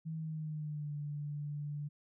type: tone with pitch glide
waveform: sine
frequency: 160 to 146.72 Hz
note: D#3 to D3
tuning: +49 to -1 cents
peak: -37 dBFS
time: 0.05-1.89 s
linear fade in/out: 20 ms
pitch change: -150 cents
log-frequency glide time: 0.16-0.93 s
effects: none